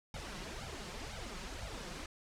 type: noise with flanger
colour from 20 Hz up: pink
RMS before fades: -44 dBFS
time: 0.14-2.06 s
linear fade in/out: 2 ms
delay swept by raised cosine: 1.3 to 5.6 ms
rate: 2 Hz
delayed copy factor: +1
effects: low-pass 7000 Hz 12 dB/octave